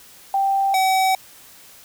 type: tone pair in turn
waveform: sine / square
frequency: 784 / 759.9 Hz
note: G5 / F#5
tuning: 0 / +46 cents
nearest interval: minor second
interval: 54 cents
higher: first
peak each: -16 dBFS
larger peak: neither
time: 0.34-0.74 / 0.74-1.15 s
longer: second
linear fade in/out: 2 ms
effects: white hiss -46 dBFS RMS until 1.84 s